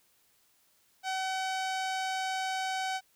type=tone with low-pass filter; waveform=sawtooth; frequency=758 Hz; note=F#5; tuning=42 cents sharp; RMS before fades=-33 dBFS; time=1.03-3.01 s; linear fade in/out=50 ms; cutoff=6800 Hz; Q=0.92; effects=white hiss -68 dBFS RMS until 3.15 s